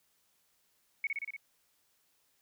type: tone with echo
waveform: sine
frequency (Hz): 2217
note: C#7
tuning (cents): 0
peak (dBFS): -29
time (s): 1.04-1.07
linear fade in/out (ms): 2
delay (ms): 59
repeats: 5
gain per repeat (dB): -2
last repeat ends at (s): 1.365
effects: white hiss -73 dBFS RMS until 2.41 s